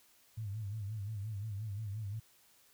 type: tone with vibrato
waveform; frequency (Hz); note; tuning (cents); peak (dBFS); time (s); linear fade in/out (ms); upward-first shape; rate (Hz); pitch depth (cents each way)
sine; 104.6; G#2; +13; -37; 0.37-2.2; 10; sine; 5.7; 120
effects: white hiss -66 dBFS RMS until 2.73 s

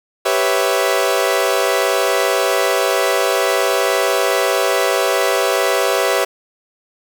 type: chord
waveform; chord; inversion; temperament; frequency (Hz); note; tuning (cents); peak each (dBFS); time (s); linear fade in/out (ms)
sawtooth; C# half-diminished seventh; second; equal; 392 / 493.9 / 554.4 / 659.3; G4 / B4 / C#5 / E5; 0 / 0 / 0 / 0; -16; 0.25-6.25; 10
effects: 7-bit

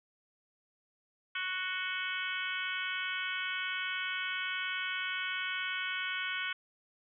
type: harmonic tone with a mistuned harmonic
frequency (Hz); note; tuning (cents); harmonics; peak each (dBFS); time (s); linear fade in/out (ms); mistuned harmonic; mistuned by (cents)
369.9; F#4; 0; 3 / 4 / 5 / 6 / 7 / 8 / 9; -44 / -37 / -45 / -39 / -43 / -41 / -46; 1.35-6.53; 5; 8; +48
effects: none

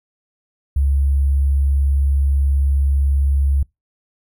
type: tone with sample-and-hold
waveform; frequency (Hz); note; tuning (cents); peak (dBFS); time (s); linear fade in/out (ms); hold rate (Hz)
sine; 69.2; C#2; -2; -13; 0.76-3.63; 5; 11025
effects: noise-tail reverb RT60 0.2 s tail -26 dB re dry

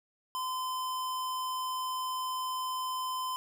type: tone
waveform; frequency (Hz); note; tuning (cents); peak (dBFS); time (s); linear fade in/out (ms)
square; 1025; C6; -36; -33; 0.35-3.36; 0
effects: none

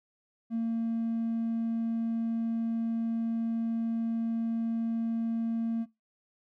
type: tone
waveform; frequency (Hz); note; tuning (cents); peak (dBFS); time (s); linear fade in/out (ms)
triangle; 228.4; A#3; -35; -24; 0.5-5.86; 50
effects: noise-tail reverb RT60 0.2 s tail -21 dB re dry + tanh soft clip ceiling -24 dBFS

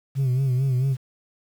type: tone with vibrato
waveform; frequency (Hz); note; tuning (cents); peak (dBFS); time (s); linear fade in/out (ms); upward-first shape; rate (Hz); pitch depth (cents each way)
sine; 130.81; C3; 0; -16; 0.15-0.97; 50; sine; 4.5; 87
effects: tanh soft clip ceiling -18 dBFS + 8-bit

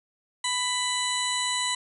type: harmonic tone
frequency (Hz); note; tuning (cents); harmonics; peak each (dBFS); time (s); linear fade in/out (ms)
994; B5; +11; 1 / 2 / 3 / 4 / 6 / 7 / 8 / 9 / 10; -31 / -32 / -33 / -30 / -43 / -37 / -34 / -40 / -41; 0.44-1.75; 5
effects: none

